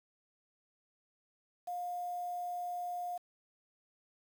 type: tone with quantisation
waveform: sine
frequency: 710 Hz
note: F5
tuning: 28 cents sharp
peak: -36 dBFS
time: 1.67-3.18 s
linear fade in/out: 10 ms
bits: 9
effects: none